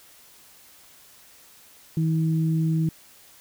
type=tone pair together; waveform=sine; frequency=160.4 / 320.8 Hz; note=E3 / E4; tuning=-47 / -47 cents; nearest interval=octave; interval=1200 cents; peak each=-20 / -30 dBFS; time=1.97-2.89 s; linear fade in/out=2 ms; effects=white hiss -52 dBFS RMS until 3.4 s